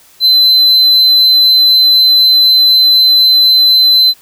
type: tone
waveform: triangle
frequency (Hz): 4052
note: B7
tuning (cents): +44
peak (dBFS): -3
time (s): 0.2-4.14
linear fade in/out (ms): 50
effects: white hiss -44 dBFS RMS until 4.21 s